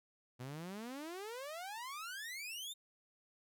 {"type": "exponential sweep", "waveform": "sawtooth", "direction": "up", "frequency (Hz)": [120, 3697], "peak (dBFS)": -40, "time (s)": [0.39, 2.74], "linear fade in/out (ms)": 20, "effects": []}